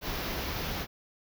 pink band-stop noise, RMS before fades -34 dBFS, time 0.01-0.87 s, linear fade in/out 50 ms, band 6000 to 12000 Hz, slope 48 dB/octave, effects none

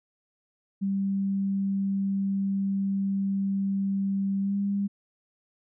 sine tone with pitch glide, 196 to 199.89 Hz, G3 to G3, 0 to +34 cents, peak -24 dBFS, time 0.81-4.88 s, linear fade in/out 20 ms, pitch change +34 cents, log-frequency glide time 4.41-4.56 s, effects none

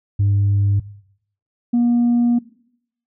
sine tone pair in turn, 100.5 / 239 Hz, G2 / A#3, +44 / +43 cents, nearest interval octave + minor third, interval 1499 cents, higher second, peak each -11 dBFS, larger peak neither, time 0.19-0.8 / 1.73-2.39 s, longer second, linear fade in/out 10 ms, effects noise-tail reverb RT60 0.7 s tail -20 dB re dry + tanh soft clip ceiling -11 dBFS

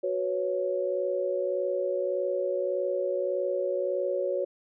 sine chord, F# suspended fourth, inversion none, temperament just, 370 / 493.3 / 555 Hz, F#4 / B4 / C#5, 0 / -2 / +2 cents, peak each -31 / -33 / -28 dBFS, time 0.03-4.45 s, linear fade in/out 10 ms, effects none

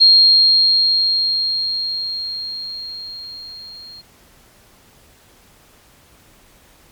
sine tone with level ramp, 4233 Hz, C8, 19 cents sharp, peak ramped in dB -5 to -35 dBFS, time 0-4.02 s, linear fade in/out 20 ms, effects pink hiss -50 dBFS RMS until 6.91 s + MP3 96 kbps

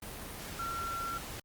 sine tone in noise, 1363 Hz, F6, 43 cents flat, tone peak -35 dBFS, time 0.59-1.18 s, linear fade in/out 5 ms, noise pink, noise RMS -43 dBFS, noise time 0.02-1.4 s, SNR +5 dB, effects Opus 32 kbps

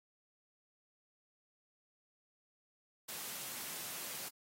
white high-pass noise, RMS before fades -44 dBFS, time 3.08-4.29 s, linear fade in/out 10 ms, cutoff 110 Hz, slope 24 dB/octave, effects AAC 48 kbps

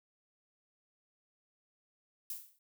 violet noise with exponential decay, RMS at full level -37 dBFS, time 2.3-2.59 s, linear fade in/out 2 ms, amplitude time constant 63 ms, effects none

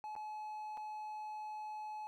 triangle tone with dropouts, 854 Hz, G#5, 48 cents sharp, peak -40 dBFS, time 0.04-2.07 s, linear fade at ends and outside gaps 0 ms, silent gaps 0.153-0.163 / 0.772-0.776 s, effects none

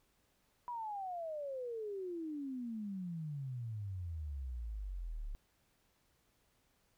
sine exponential sweep, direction down, 987.8 to 34.13 Hz, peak -39 dBFS, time 0.68-5.35 s, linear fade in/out 0 ms, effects pink hiss -75 dBFS RMS until 6.97 s

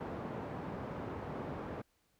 pink band-pass noise, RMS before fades -42 dBFS, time 0-1.82 s, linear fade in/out 10 ms, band 110 to 1000 Hz, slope 12 dB/octave, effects pink hiss -75 dBFS RMS until 2.19 s

